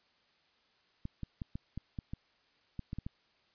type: clicks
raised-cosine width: 5 ms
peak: -26 dBFS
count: 11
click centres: 1.054 / 1.233 / 1.418 / 1.555 / 1.776 / 1.988 / 2.135 / 2.793 / 2.931 / 2.986 / 3.065 s
effects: white hiss -70 dBFS RMS until 3.54 s + resampled to 11025 Hz